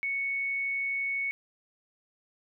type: tone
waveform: sine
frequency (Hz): 2217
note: C#7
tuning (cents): 0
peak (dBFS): -28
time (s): 0.03-1.31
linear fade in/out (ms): 0
effects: none